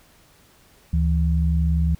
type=tone pair together; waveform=sine; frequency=73.7 / 165.35 Hz; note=D2 / E3; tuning=+7 / +6 cents; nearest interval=octave + major second; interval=1399 cents; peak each=-18 / -22 dBFS; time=0.93-1.95 s; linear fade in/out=5 ms; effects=pink hiss -55 dBFS RMS until 1.99 s